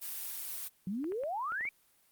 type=noise; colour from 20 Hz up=blue; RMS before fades=-40 dBFS; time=0.01-0.69 s; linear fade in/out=20 ms
type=exponential sweep; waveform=sine; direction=up; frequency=177.5 to 2362 Hz; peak=-33 dBFS; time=0.87-1.69 s; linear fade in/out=2 ms
type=clicks; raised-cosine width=0.5 ms; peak=-34 dBFS; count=6; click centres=1.043 / 1.121 / 1.236 / 1.521 / 1.609 / 1.653 s
effects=white hiss -68 dBFS RMS until 2.11 s + Opus 32 kbps